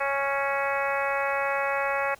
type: harmonic tone with a mistuned harmonic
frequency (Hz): 277.2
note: C#4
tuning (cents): 0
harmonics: 2 / 3 / 4 / 5 / 6 / 7 / 8 / 9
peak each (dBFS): -29 / -31 / -32 / -33 / -34 / -34 / -35 / -36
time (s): 0-2.15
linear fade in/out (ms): 10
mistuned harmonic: 9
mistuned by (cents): +39
effects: pink hiss -54 dBFS RMS until 2.19 s